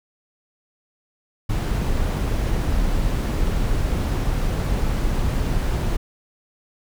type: noise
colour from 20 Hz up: brown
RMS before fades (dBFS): -21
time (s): 1.49-5.97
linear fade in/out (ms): 10
effects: none